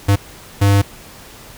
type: tone bursts at uneven times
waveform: square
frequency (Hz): 100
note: G2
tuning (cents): +35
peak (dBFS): -10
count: 2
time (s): 0.08-0.16 / 0.61-0.82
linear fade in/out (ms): 10
effects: pink hiss -39 dBFS RMS until 1.57 s